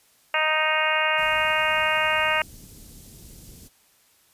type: harmonic tone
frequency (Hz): 311.1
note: D#4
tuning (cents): 0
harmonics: 2 / 3 / 4 / 5 / 6 / 7 / 8 / 9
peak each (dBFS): -28 / -28 / -28 / -28 / -28 / -28 / -28 / -28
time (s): 0.34-2.42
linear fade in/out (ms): 2
type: band-stop noise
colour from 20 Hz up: pink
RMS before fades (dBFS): -45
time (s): 1.17-3.69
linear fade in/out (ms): 20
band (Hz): 280 to 5900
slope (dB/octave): 12
effects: white hiss -60 dBFS RMS until 4.33 s + resampled to 32000 Hz